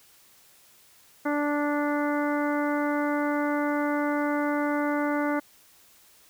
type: harmonic tone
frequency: 292.6 Hz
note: D4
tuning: 6 cents flat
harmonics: 1 / 2 / 3 / 4 / 5 / 6 / 7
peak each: -26 / -30 / -33 / -35 / -34 / -42 / -39 dBFS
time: 1.25-5.4 s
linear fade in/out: 10 ms
effects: white hiss -57 dBFS RMS until 6.29 s